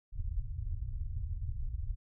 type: low-pass noise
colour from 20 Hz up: pink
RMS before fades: -36 dBFS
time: 0.12-1.96 s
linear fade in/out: 50 ms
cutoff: 110 Hz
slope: 48 dB/octave
effects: none